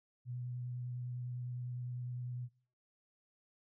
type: tone with vibrato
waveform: sine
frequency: 123.47 Hz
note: B2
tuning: in tune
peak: -39 dBFS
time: 0.25-2.49 s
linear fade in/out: 50 ms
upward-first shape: sine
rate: 9.9 Hz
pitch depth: 14 cents each way
effects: noise-tail reverb RT60 0.4 s tail -19 dB re dry